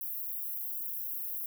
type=high-pass noise; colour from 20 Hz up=white; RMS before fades=-37 dBFS; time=0.01-1.46 s; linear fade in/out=2 ms; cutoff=12000 Hz; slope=48 dB/octave; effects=none